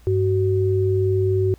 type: tone pair together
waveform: sine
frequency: 99.59 / 375.4 Hz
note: G2 / F#4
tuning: +28 / +25 cents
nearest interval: octave + major seventh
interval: 2297 cents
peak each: -19 dBFS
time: 0.07-1.54 s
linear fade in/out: 0 ms
effects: added 60 Hz sine -46 dBFS peak until 1.58 s + pink hiss -56 dBFS RMS until 1.58 s